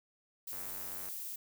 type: noise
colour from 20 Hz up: violet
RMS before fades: -42 dBFS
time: 0.47-1.36 s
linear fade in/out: 5 ms
type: click train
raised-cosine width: 0.5 ms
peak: -36 dBFS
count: 54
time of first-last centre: 0.53-1.087 s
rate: 95.2 Hz
effects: none